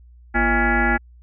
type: tone with frequency modulation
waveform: sine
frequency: 818 Hz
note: G#5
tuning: 26 cents flat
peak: -15 dBFS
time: 0.34-0.98 s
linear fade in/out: 20 ms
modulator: 290 Hz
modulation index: 4
effects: added 60 Hz sine -44 dBFS peak until 1.22 s